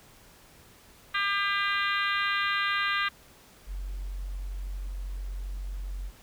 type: harmonic tone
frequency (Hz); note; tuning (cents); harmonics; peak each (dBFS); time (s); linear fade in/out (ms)
400.2; G4; +36; 3 / 4 / 5 / 6 / 7 / 8 / 9 / 10; -30 / -30 / -32 / -36 / -36 / -38 / -39 / -40; 1.14-3.09; 10
type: tone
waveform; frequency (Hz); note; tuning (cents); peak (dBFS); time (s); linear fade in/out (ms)
sine; 46.25; F#1; 0; -32; 3.66-6.12; 50
effects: pink hiss -55 dBFS RMS until 6.22 s